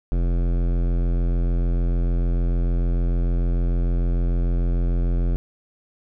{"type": "tone with hard clipping", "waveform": "sine", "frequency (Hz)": 43.35, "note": "F1", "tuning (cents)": -12, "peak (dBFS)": -20, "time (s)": [0.12, 5.36], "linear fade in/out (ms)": 0, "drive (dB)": 17, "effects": []}